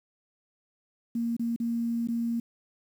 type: tone with dropouts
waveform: sine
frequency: 233.1 Hz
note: A#3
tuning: in tune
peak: -26 dBFS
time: 1.15-2.4 s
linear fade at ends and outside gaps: 5 ms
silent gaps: 1.367-1.394 / 1.562-1.6 / 2.074-2.085 s
effects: 9-bit